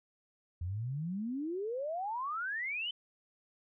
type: exponential sweep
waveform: sine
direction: up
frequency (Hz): 82.41 to 3093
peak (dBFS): -34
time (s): 0.61-2.91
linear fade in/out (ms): 5
effects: none